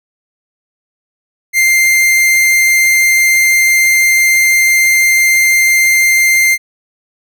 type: tone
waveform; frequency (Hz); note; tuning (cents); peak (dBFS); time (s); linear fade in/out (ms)
45% pulse; 2098; C7; +4; -7; 1.53-6.58; 50
effects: none